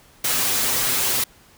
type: noise with comb filter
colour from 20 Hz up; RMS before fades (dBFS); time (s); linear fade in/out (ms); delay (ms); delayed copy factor
white; -21; 0.24-1.24; 5; 7.8; +1
effects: pink hiss -52 dBFS RMS until 1.57 s